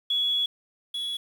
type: tone pair in turn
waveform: sine / triangle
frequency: 3373 / 3373 Hz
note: G#7 / G#7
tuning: +26 / +26 cents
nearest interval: unison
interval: 0 cents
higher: neither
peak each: -22 / -27 dBFS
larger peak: first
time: 0.1-0.46 / 0.94-1.17 s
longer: first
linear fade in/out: 5 ms
effects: 8-bit